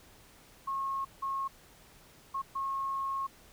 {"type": "tone bursts at uneven times", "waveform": "sine", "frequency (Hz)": 1086, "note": "C#6", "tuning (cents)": -36, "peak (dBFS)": -31, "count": 4, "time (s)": [[0.67, 1.05], [1.22, 1.48], [2.34, 2.42], [2.55, 3.27]], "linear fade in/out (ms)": 10, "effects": ["pink hiss -58 dBFS RMS until 3.52 s"]}